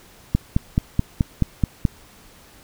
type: click train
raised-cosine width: 5 ms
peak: -4 dBFS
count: 8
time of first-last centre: 0.35-1.852 s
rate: 4.66 Hz
effects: pink hiss -49 dBFS RMS until 2.63 s